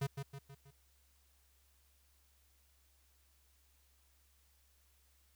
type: tone with echo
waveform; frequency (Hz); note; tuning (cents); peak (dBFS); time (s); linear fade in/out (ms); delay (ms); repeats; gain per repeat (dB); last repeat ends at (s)
square; 138.59; C#3; 0; -34; 0.01-0.07; 10; 160; 4; -6; 0.71
effects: added 67 Hz sine -70 dBFS peak until 5.35 s + white hiss -73 dBFS RMS until 5.35 s